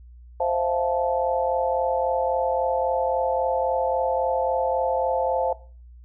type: chord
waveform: sine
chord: F major seventh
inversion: second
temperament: just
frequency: 523.8 / 654.8 / 698.5 / 873.1 Hz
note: C5 / E5 / F5 / A5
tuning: +2 / -12 / 0 / -14 cents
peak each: -24 / -28 / -27 / -26 dBFS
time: 0.4-5.53 s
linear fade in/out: 5 ms
effects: noise-tail reverb RT60 0.4 s tail -19 dB re dry + added 60 Hz sine -43 dBFS peak until 6.04 s